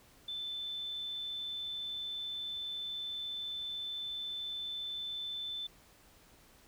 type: tone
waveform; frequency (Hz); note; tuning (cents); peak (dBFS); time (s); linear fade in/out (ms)
sine; 3526; A7; +3; -37; 0.28-5.67; 5
effects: pink hiss -62 dBFS RMS until 6.67 s